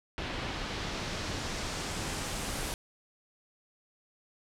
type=noise with low-pass filter sweep; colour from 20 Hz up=pink; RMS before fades=-36 dBFS; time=0.18-2.74 s; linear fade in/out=0 ms; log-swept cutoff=3400 to 11000 Hz; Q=1.1; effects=none